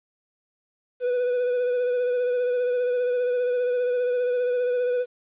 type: tone with vibrato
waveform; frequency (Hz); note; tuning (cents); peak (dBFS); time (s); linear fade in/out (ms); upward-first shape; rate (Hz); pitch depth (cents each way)
triangle; 493.9; B4; 0; -19; 1-5.06; 50; sine; 15; 25
effects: resampled to 8000 Hz + 10-bit